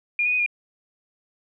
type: tone with pitch steps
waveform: sine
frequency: 2419 / 2470 / 2494 / 2423 Hz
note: D#7 / D#7 / D#7 / D#7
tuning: -49 / -13 / +3 / -47 cents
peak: -19 dBFS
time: 0.19-0.462 s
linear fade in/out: 2 ms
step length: 68 ms
effects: none